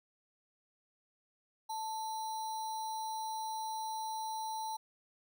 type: tone with sample-and-hold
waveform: sine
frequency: 880 Hz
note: A5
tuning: in tune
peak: -36 dBFS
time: 1.69-4.77 s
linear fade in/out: 10 ms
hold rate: 4900 Hz
effects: none